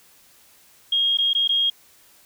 sine tone with dropouts, 3255 Hz, G#7, 36 cents flat, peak -17 dBFS, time 0.92-1.7 s, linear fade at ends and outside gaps 5 ms, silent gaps 1.173-1.185 / 1.333-1.349 / 1.477-1.491 s, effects white hiss -54 dBFS RMS until 2.25 s

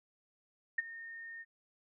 sine tone with ADSR envelope, 1833 Hz, A#6, 30 cents flat, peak -26 dBFS, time 0.78-1.45 s, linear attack 7 ms, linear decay 21 ms, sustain -18 dB, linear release 38 ms, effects none

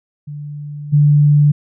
sine tone with level steps, 146.83 Hz, D3, in tune, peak -25 / -7 dBFS, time 0.27-1.52 s, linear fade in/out 10 ms, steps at 0.92 s, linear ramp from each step 20 ms, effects none

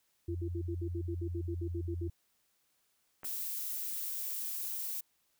sine tone with pitch glide, 87.7 to 86.39 Hz, F2 to F2, +8 to -18 cents, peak -35 dBFS, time 0.28-2.1 s, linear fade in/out 5 ms, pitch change -26 cents, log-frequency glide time 1.02-1.76 s
sine tone bursts, 340.4 Hz, F4, 44 cents flat, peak -36 dBFS, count 14, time 0.28-2.08 s, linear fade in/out 10 ms, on 71 ms, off 62 ms
clicks, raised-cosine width 0.5 ms, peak -35 dBFS, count 2, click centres 3.233 / 3.246 s
violet noise, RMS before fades -38 dBFS, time 3.24-5.01 s, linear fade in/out 10 ms
effects white hiss -75 dBFS RMS until 5.39 s

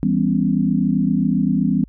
sine chord, C# half-diminished seventh, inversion first, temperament just, 166.31 / 199.57 / 249.5 / 277.2 Hz, E3 / G3 / B3 / C#4, +16 / +31 / +18 / 0 cents, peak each -21 / -19 / -20 / -23 dBFS, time 0.03-1.84 s, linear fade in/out 0 ms, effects added 52 Hz sine -42 dBFS peak until 1.88 s

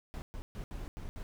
brown noise bursts at uneven times, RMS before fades -41 dBFS, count 6, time 0.14-0.22 / 0.34-0.42 / 0.55-0.64 / 0.71-0.88 / 0.97-1.09 / 1.16-1.23 s, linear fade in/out 0 ms, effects none

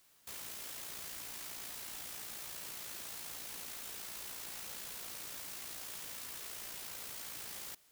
white noise with amplitude modulation, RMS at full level -44 dBFS, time 0.27-7.75 s, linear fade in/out 5 ms, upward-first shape sine, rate 57.2 Hz, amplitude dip 40%, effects white hiss -67 dBFS RMS until 7.91 s

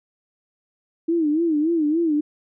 sine tone with vibrato, 317 Hz, D#4, 32 cents sharp, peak -17 dBFS, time 1.08-2.21 s, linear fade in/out 10 ms, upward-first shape sine, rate 3.5 Hz, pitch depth 130 cents each way, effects none

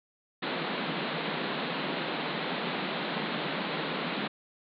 pink band-pass noise, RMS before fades -33 dBFS, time 0.42-4.28 s, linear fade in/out 10 ms, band 150 to 4200 Hz, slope 96 dB/octave, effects none

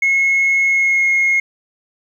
sine tone with pitch glide, 2174 to 2154 Hz, C#7 to C7, -34 to +50 cents, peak -10 dBFS, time 0.02-1.4 s, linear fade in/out 5 ms, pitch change -16 cents, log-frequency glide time 0.65-1.08 s, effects tanh soft clip ceiling -9 dBFS + 8-bit

